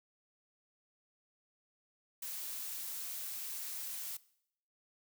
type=noise; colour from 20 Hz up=blue; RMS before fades=-42 dBFS; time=2.22-4.17 s; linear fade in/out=5 ms; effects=noise-tail reverb RT60 0.7 s tail -20 dB re dry